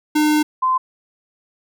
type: tone pair in turn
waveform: square / sine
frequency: 303 / 1032.5 Hz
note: D#4 / C6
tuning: -46 / -23 cents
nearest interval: octave + major sixth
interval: 2123 cents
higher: second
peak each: -14 dBFS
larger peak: neither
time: 0.15-0.43 / 0.62-0.78 s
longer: first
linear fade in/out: 10 ms
effects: none